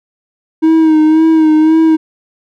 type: tone with vibrato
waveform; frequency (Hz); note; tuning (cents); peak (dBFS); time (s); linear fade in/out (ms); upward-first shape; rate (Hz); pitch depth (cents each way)
triangle; 315.8; D#4; +26; -3; 0.62-1.97; 20; sine; 1.9; 38
effects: none